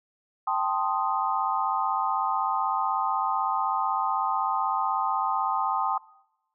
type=chord; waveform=sine; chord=A half-diminished seventh; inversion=third; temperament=equal; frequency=784 / 880 / 1046.5 / 1244.5 Hz; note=G5 / A5 / C6 / Eb6; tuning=0 / 0 / 0 / 0 cents; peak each=-29 dBFS; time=0.47-5.98 s; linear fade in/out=5 ms; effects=noise-tail reverb RT60 0.9 s tail -22 dB re dry

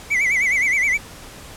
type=tone with vibrato; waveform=triangle; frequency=2140 Hz; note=C7; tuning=38 cents sharp; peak=-14 dBFS; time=0.1-0.98 s; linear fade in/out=20 ms; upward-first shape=sine; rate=9.6 Hz; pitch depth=140 cents each way; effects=pink hiss -39 dBFS RMS until 1.56 s + low-pass 12000 Hz 12 dB/octave

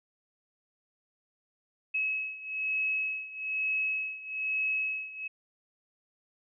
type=beating tone pair; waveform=sine; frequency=2571 / 2572.1 Hz; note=E7 / E7; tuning=-44 / -43 cents; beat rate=1.1 Hz; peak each=-31 / -34 dBFS; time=1.94-5.28 s; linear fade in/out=10 ms; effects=none

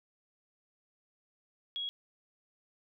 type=tone; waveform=sine; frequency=3317 Hz; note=G#7; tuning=3 cents flat; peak=-34 dBFS; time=1.76-1.89 s; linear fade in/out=0 ms; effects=none

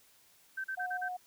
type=tone bursts; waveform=sine; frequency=1551 Hz; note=G6; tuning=19 cents flat; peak=-34 dBFS; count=5; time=0.57-1.087 s; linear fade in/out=10 ms; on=73 ms; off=38 ms
type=tone; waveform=sine; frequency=727 Hz; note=F#5; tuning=31 cents flat; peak=-36 dBFS; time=0.77-1.17 s; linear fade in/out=10 ms
effects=white hiss -64 dBFS RMS until 1.26 s

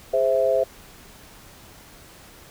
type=chord; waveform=sine; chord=Ab augmented; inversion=none; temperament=equal; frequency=415.3 / 523.3 / 659.3 Hz; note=Ab4 / C5 / E5; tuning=0 / 0 / 0 cents; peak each=-26 / -20 / -21 dBFS; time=0.13-0.64 s; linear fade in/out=10 ms; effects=pink hiss -47 dBFS RMS until 2.5 s

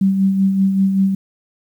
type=tone with tremolo; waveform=sine; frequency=193.4 Hz; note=G3; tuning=23 cents flat; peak=-10 dBFS; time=0.01-1.15 s; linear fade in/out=5 ms; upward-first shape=sine; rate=5.2 Hz; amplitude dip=45%; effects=8-bit

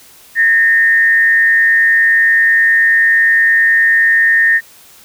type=tone with frequency modulation; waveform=sine; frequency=1830 Hz; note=A#6; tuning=32 cents flat; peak=-7 dBFS; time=0.35-4.61 s; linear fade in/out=50 ms; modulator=149 Hz; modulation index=0.41; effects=white hiss -42 dBFS RMS until 5.04 s

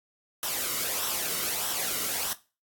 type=noise with flanger; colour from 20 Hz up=white; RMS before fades=-30 dBFS; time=0.43-2.33 s; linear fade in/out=0 ms; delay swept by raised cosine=0.43 to 1.21 ms; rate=1.6 Hz; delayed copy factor=-0.55; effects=noise-tail reverb RT60 0.3 s tail -17 dB re dry + AAC 64 kbps

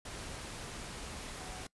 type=tone in noise; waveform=sine; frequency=740 Hz; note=F#5; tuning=in tune; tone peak=-51 dBFS; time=1.4-1.63 s; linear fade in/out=5 ms; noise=pink; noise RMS=-44 dBFS; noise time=0.05-1.67 s; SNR=-10 dB; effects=noise-tail reverb RT60 0.1 s tail -22 dB re dry + resampled to 24000 Hz

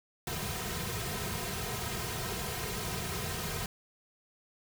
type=noise with comb filter; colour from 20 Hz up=pink; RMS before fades=-36 dBFS; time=0.27-3.66 s; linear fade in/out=2 ms; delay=3.5 ms; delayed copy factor=-0.95; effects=none

